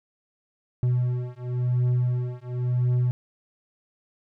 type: beating tone pair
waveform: triangle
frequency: 123.47 / 124.42 Hz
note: B2 / B2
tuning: 0 / +13 cents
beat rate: 0.95 Hz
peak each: -23 dBFS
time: 0.83-3.11 s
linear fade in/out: 0 ms
effects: none